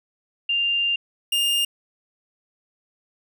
sine / 45% pulse tone pair in turn, 2794 / 2818 Hz, F7 / F7, 0 / +15 cents, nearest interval unison, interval 15 cents, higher second, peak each -19 dBFS, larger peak neither, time 0.49-0.96 / 1.32-1.65 s, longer first, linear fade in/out 5 ms, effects none

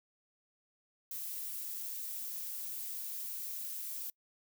violet noise, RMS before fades -41 dBFS, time 1.11-4.1 s, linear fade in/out 2 ms, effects noise-tail reverb RT60 0.1 s tail -26 dB re dry

